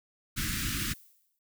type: band-stop noise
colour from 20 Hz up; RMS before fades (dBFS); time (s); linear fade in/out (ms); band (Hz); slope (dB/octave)
pink; -32; 0.36-0.94; 20; 320 to 1300; 48
type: noise with exponential decay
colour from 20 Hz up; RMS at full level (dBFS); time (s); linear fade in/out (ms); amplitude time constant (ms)
violet; -41; 0.79-1.39; 2; 130
effects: none